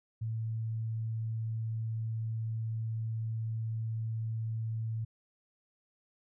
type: tone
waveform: sine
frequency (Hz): 112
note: A2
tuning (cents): +31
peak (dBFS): -32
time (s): 0.21-5.05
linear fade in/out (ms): 10
effects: none

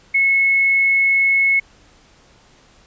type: tone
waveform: sine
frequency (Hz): 2189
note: C#7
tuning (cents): -22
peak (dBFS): -12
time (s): 0.14-1.6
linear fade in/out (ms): 10
effects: pink hiss -51 dBFS RMS until 2.86 s + resampled to 16000 Hz

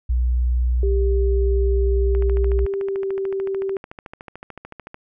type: tone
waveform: sine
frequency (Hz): 61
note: B1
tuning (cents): -21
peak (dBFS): -16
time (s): 0.09-2.66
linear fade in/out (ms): 10
type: tone with pitch glide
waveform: sine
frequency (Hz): 393.8 to 388.4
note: G4 to G4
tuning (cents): +8 to -16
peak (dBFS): -21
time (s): 0.83-3.77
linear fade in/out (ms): 2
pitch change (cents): -24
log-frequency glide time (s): 2.77-3.09
type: click train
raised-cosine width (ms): 0.5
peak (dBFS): -21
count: 39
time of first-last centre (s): 2.15-4.944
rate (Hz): 13.6
effects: none

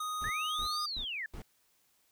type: tone with pitch glide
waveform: square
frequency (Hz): 1244.5 to 1224.5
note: D#6 to D#6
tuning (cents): 0 to -28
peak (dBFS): -35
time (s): 0-0.86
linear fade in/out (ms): 5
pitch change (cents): -28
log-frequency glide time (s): 0.49-0.72
type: noise bursts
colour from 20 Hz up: brown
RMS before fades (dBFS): -43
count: 4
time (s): 0.21-1.42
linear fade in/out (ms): 2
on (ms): 85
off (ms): 290
type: linear two-way sweep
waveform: sine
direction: up then down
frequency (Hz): 1678 to 4978 to 1678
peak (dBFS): -35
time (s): 0.24-1.26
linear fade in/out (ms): 2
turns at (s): 0.83
effects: white hiss -71 dBFS RMS until 2.11 s

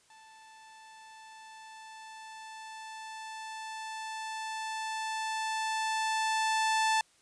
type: tone with level ramp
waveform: sawtooth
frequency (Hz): 880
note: A5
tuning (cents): 0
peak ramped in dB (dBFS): -50 to -21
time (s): 0.1-7.01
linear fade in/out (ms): 2
effects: white hiss -65 dBFS RMS until 7.21 s + resampled to 22050 Hz

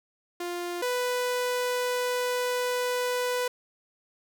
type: tone pair in turn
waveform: sawtooth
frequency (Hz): 350.3 / 495.4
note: F4 / B4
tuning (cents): +5 / +5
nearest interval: tritone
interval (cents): 600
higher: second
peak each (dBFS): -27 / -22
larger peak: second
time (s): 0.4-0.82 / 0.82-3.48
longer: second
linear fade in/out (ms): 5
effects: none

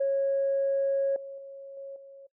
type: tone with level steps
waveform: sine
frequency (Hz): 549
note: C#5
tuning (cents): -17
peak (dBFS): -22 / -37 / -40 / -37 / -45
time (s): 0-2.27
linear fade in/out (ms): 10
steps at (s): 1.16 / 1.38 / 1.77 / 1.96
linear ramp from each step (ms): 2
effects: noise-tail reverb RT60 0.1 s tail -22 dB re dry + tanh soft clip ceiling -19 dBFS

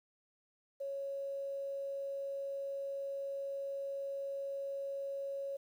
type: tone with quantisation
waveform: sine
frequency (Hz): 553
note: C#5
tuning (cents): -4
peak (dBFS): -37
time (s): 0.8-5.57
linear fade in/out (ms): 10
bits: 11
effects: none

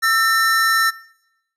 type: tone pair together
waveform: square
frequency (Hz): 1331 / 1810.2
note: E6 / A6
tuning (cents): +16 / +49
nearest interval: perfect fourth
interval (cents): 533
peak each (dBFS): -19 / -17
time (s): 0.02-0.91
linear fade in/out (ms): 20
effects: noise-tail reverb RT60 0.8 s tail -19 dB re dry + resampled to 32000 Hz

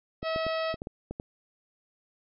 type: harmonic tone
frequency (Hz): 645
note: E5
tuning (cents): -38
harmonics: 1 / 2 / 3 / 4 / 5 / 6 / 7 / 8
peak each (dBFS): -29 / -35 / -39 / -41 / -43 / -45 / -46 / -47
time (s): 0.22-0.76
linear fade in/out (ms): 50
type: clicks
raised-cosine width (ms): 2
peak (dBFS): -22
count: 8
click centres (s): 0.229 / 0.361 / 0.466 / 0.742 / 0.819 / 0.871 / 1.11 / 1.199
effects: none

